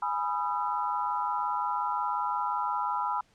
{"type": "chord", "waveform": "sine", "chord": "E major seventh", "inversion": "first", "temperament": "equal with one note detuned", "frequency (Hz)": [830.6, 987.8, 1244.5, 1350.1], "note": ["G#5", "B5", "D#6", "E6"], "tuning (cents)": [0, 0, 0, 41], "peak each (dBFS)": [-33, -30, -36, -35], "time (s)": [0.02, 3.21], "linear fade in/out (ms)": 5, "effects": ["pink hiss -65 dBFS RMS until 3.34 s", "low-pass 7000 Hz 12 dB/octave"]}